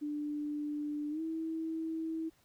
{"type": "tone with pitch glide", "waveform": "sine", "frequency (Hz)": [296, 322.8], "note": ["D4", "E4"], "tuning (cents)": [14, -36], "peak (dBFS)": -34, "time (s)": [0.01, 2.3], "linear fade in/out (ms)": 20, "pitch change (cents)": 150, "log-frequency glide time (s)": [1.1, 1.21], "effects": ["pink hiss -69 dBFS RMS until 2.44 s"]}